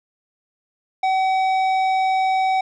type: tone with tanh clipping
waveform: sine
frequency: 759 Hz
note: F#5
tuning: 44 cents sharp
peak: -18 dBFS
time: 1.03-2.61 s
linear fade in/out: 5 ms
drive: 11 dB
effects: none